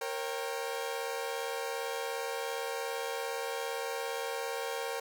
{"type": "chord", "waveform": "sawtooth", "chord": "G diminished", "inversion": "first", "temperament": "equal with one note detuned", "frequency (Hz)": [466.2, 543.6, 784], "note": ["Bb4", "Db5", "G5"], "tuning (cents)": [0, -34, 0], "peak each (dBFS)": [-33, -35, -37], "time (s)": [0.01, 5], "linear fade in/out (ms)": 5, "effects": []}